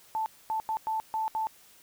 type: tone bursts at uneven times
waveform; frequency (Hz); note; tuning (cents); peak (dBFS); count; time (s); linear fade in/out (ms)
sine; 880; A5; 0; -27; 6; 0.15-0.26 / 0.5-0.6 / 0.69-0.77 / 0.87-1 / 1.14-1.28 / 1.35-1.47; 0
effects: white hiss -57 dBFS RMS until 1.82 s